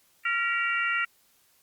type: harmonic tone with a mistuned harmonic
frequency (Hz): 461.2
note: A#4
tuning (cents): -19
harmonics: 3 / 4 / 5 / 6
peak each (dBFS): -28 / -29 / -32 / -32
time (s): 0.25-1.05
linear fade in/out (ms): 5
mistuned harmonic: 4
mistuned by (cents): +68
effects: white hiss -64 dBFS RMS until 1.62 s + Opus 48 kbps

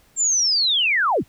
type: linear sweep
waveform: sine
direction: down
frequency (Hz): 7459 to 34.9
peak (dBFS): -16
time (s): 0.16-1.24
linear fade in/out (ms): 50
effects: pink hiss -57 dBFS RMS until 1.28 s

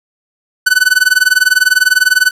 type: tone with tremolo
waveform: 45% pulse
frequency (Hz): 1500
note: F#6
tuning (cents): +23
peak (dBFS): -4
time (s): 0.66-2.31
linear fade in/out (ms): 10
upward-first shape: sine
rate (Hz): 20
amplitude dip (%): 95
effects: resampled to 32000 Hz + 7-bit

